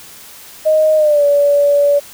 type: tone with pitch glide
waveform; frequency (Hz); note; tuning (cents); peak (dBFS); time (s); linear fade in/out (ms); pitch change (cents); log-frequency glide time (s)
sine; 622.3 to 574; D#5 to D5; 0 to -40; -8; 0.65-2; 20; -140; 0.96-1.24
effects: white hiss -37 dBFS RMS until 2.13 s